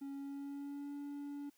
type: tone with pitch glide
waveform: triangle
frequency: 277.2 to 286.1 Hz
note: C#4 to D4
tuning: 0 to -45 cents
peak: -40 dBFS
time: 0.01-1.5 s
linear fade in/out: 10 ms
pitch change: +55 cents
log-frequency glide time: 0.12-0.94 s
effects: white hiss -73 dBFS RMS until 1.57 s